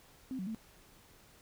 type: tone with pitch steps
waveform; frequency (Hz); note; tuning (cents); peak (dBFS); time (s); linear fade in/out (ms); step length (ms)
sine; 261 / 186.8 / 221.5; C4 / F#3 / A3; -4 / +17 / +12; -36; 0.31-0.547; 0; 79
effects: pink hiss -61 dBFS RMS until 1.41 s